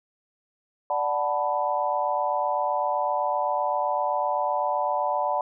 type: chord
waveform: sine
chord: B minor seventh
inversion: first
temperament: equal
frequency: 587.3 / 740 / 880 / 987.8 Hz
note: D5 / F#5 / A5 / B5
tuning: 0 / 0 / 0 / 0 cents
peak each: -28 dBFS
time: 0.9-5.41 s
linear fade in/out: 2 ms
effects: none